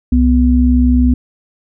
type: tone pair together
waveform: sine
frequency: 65.62 / 247.9 Hz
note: C2 / B3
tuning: +6 / +7 cents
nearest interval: octave + major seventh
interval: 2301 cents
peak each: -10 dBFS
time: 0.12-1.14 s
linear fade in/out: 5 ms
effects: none